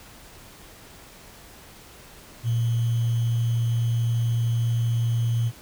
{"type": "tone with sample-and-hold", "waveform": "sine", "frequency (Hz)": 116.54, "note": "A#2", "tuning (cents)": 0, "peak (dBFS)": -20, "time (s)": [2.43, 5.52], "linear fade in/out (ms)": 50, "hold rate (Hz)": 3150, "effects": ["pink hiss -47 dBFS RMS until 5.61 s"]}